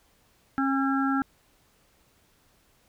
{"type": "harmonic tone", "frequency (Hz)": 271.1, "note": "C#4", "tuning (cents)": -38, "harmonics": [1, 3, 5, 6], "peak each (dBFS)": [-24, -32, -29, -35], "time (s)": [0.58, 1.22], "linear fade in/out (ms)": 0, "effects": ["pink hiss -64 dBFS RMS until 2.88 s"]}